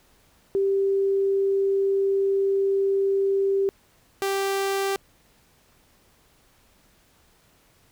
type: tone pair in turn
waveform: sine / sawtooth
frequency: 392 / 392 Hz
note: G4 / G4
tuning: 0 / 0 cents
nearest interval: unison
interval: 0 cents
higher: neither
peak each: -19 dBFS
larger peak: neither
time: 0.55-3.69 / 4.22-4.96 s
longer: first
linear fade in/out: 0 ms
effects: pink hiss -60 dBFS RMS until 7.91 s